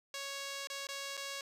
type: tone with dropouts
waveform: 5% pulse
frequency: 554.4 Hz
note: C#5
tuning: in tune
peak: -28 dBFS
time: 0.14-1.41 s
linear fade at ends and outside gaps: 2 ms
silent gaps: 0.672-0.7 / 0.87-0.888 / 1.17-1.175 s
effects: resampled to 32000 Hz